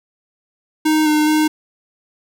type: tone with pitch steps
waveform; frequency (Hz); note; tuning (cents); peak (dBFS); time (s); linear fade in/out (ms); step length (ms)
square; 310.4 / 304.1 / 308; D#4 / D#4 / D#4; -4 / -40 / -17; -13; 0.85-1.48; 10; 210
effects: none